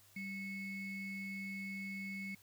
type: ring-modulated tone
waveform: triangle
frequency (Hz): 1195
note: D6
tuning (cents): +30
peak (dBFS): -36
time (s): 0.16-2.35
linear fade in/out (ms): 5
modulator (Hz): 1000
effects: added 100 Hz sine -70 dBFS peak until 2.42 s + white hiss -65 dBFS RMS until 2.42 s